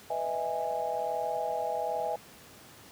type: chord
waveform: sine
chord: E major seventh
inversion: second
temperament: just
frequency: 494.4 / 618.1 / 659.3 / 824.1 Hz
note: B4 / D#5 / E5 / G#5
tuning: +2 / -12 / 0 / -14 cents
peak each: -37 / -36 / -34 / -33 dBFS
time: 0.1-2.16 s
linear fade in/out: 5 ms
effects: pink hiss -52 dBFS RMS until 2.91 s + high-pass 100 Hz 12 dB/octave